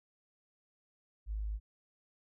sine tone, 52.5 Hz, G#1, 19 cents sharp, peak -34 dBFS, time 1.26-1.6 s, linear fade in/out 50 ms, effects none

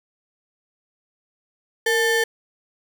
square ring-modulated tone, 659.3 Hz, E5, in tune, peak -15 dBFS, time 1.86-2.24 s, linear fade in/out 5 ms, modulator 1120 Hz, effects none

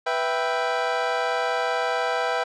25% pulse chord, E minor, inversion second, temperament equal, 493.9 / 659.3 / 784 Hz, B4 / E5 / G5, 0 / 0 / 0 cents, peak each -23 dBFS, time 0.06-2.44 s, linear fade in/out 10 ms, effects low-pass 4000 Hz 12 dB/octave

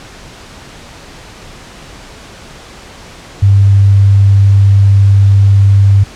sine tone, 99.2 Hz, G2, 21 cents sharp, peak -3 dBFS, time 3.42-6.04 s, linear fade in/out 10 ms, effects pink hiss -33 dBFS RMS until 6.15 s + low-pass 7000 Hz 12 dB/octave

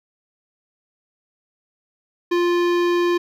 sine tone with hard clipping, 349.2 Hz, F4, in tune, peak -18 dBFS, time 2.31-3.18 s, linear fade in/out 10 ms, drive 18 dB, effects none

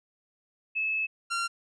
sine / sawtooth tone pair in turn, 2600 / 1377.3 Hz, E7 / F6, -24 / -24 cents, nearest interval major seventh, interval 1100 cents, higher first, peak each -26 / -24 dBFS, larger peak second, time 0.75-1.07 / 1.3-1.48 s, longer first, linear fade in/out 20 ms, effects resampled to 22050 Hz

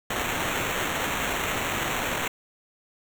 blue noise with sample-and-hold, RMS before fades -28 dBFS, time 0.1-2.28 s, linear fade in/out 5 ms, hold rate 4900 Hz, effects none

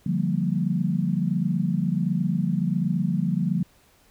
sine chord, G minor seventh, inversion second, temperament equal with one note detuned, 146.83 / 174.61 / 196 / 230.4 Hz, D3 / F3 / G3 / Bb3, 0 / 0 / 0 / -20 cents, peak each -28 / -24 / -27 / -30 dBFS, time 0.06-3.63 s, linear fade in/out 5 ms, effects pink hiss -59 dBFS RMS until 4.1 s

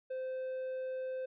triangle tone, 518 Hz, C5, 17 cents flat, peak -34 dBFS, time 0.1-1.26 s, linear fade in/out 10 ms, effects resampled to 8000 Hz

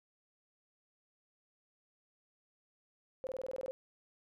sine tone bursts, 523 Hz, C5, 1 cent flat, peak -37 dBFS, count 10, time 3.24-3.71 s, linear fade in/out 0 ms, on 29 ms, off 20 ms, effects none

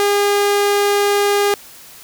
sawtooth tone, 406.6 Hz, G#4, 37 cents flat, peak -9 dBFS, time 0-1.54 s, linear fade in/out 0 ms, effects white hiss -40 dBFS RMS until 2.03 s

